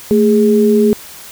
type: tone pair together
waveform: sine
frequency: 221.2 / 414 Hz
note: A3 / G#4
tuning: +9 / -5 cents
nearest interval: major seventh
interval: 1086 cents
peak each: -10 dBFS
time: 0.11-0.93 s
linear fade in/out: 0 ms
effects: white hiss -34 dBFS RMS until 1.31 s